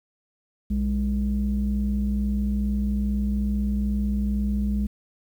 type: tone pair together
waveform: sine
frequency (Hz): 60.96 / 205.2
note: B1 / G#3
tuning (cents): -22 / -21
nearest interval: octave + major sixth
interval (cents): 2101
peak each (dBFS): -23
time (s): 0.7-4.87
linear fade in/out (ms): 10
effects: tanh soft clip ceiling -16 dBFS + 9-bit